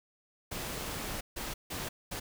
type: noise bursts at uneven times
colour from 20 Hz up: pink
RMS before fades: -38 dBFS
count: 4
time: 0.51-1.21 / 1.36-1.54 / 1.7-1.89 / 2.11-2.2 s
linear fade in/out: 10 ms
effects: none